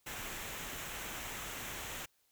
pink noise with comb filter, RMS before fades -43 dBFS, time 0.06-2.06 s, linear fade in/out 10 ms, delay 0.21 ms, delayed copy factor -0.5, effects white hiss -74 dBFS RMS until 2.31 s

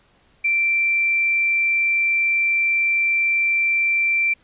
sine tone, 2349 Hz, D7, in tune, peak -16 dBFS, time 0.44-4.34 s, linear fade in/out 10 ms, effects pink hiss -58 dBFS RMS until 4.43 s + resampled to 8000 Hz

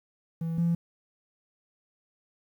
triangle tone pair in turn, 164.81 / 169.35 Hz, E3 / E3, 0 / +47 cents, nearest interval unison, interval 47 cents, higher second, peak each -26 / -19 dBFS, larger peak second, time 0.41-0.58 / 0.58-0.75 s, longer neither, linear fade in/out 5 ms, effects tanh soft clip ceiling -19 dBFS + 10-bit

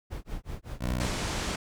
brown noise with tremolo, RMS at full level -34 dBFS, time 0.1-1.08 s, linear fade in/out 20 ms, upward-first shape sine, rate 5.3 Hz, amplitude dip 100%
15% pulse tone, 61.74 Hz, B1, in tune, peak -22 dBFS, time 0.79-1.1 s, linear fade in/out 50 ms
pink low-pass noise, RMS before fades -32 dBFS, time 1-1.56 s, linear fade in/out 5 ms, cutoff 8500 Hz, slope 24 dB/octave
effects none

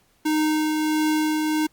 square tone with tremolo, 308.7 Hz, D#4, 14 cents flat, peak -19 dBFS, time 0.25-1.67 s, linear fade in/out 10 ms, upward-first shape triangle, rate 1.5 Hz, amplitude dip 30%, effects pink hiss -62 dBFS RMS until 1.72 s + Opus 48 kbps

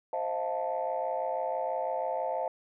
sine chord, F dominant seventh, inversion second, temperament equal with one note detuned, 523.3 / 632.4 / 698.5 / 880 Hz, C5 / Eb5 / F5 / A5, 0 / +28 / 0 / 0 cents, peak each -34 dBFS, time 0.13-2.48 s, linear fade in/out 2 ms, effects tanh soft clip ceiling -21 dBFS

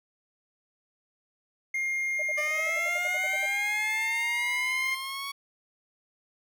triangle tone, 2124 Hz, C7, 25 cents sharp, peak -25 dBFS, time 1.74-4.95 s, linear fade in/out 5 ms
sine tone bursts, 611 Hz, D#5, 32 cents flat, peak -34 dBFS, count 14, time 2.19-3.459 s, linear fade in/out 5 ms, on 34 ms, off 61 ms
15% pulse linear sweep, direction up, 593 to 1122 Hz, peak -27 dBFS, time 2.37-5.32 s, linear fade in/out 10 ms
effects none

